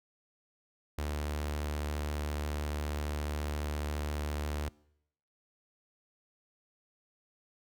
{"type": "tone with notch filter", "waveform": "sawtooth", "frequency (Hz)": 74.5, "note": "D2", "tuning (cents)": 25, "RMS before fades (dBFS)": -35, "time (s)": [0.98, 4.69], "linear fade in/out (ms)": 5, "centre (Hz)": 170, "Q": 1.6, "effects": ["noise-tail reverb RT60 0.8 s tail -24 dB re dry"]}